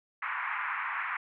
pink band-pass noise, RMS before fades -34 dBFS, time 0.22-1.17 s, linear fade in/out 5 ms, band 950 to 2300 Hz, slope 48 dB/octave, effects none

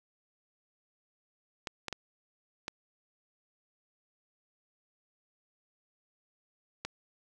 clicks, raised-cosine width 0.2 ms, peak -18 dBFS, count 5, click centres 1.672 / 1.883 / 1.927 / 2.681 / 6.85 s, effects none

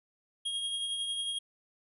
square tone with tremolo, 3263 Hz, G#7, 31 cents flat, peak -31 dBFS, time 0.45-1.39 s, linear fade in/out 10 ms, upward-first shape triangle, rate 11 Hz, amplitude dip 40%, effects resampled to 32000 Hz

